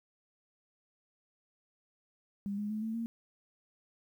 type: tone with pitch steps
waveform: sine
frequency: 200.8 / 207.8 / 215 / 222.4 / 230.1 Hz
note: G3 / G#3 / A3 / A3 / A#3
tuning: +42 / +1 / -40 / +19 / -22 cents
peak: -33 dBFS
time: 2.46-3.06 s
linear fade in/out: 0 ms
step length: 120 ms
effects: 11-bit